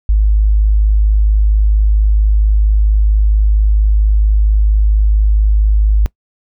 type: tone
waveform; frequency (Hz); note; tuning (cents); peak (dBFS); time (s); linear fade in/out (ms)
sine; 52.2; G#1; +10; -7; 0.09-6.06; 0
effects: noise-tail reverb RT60 0.1 s tail -22 dB re dry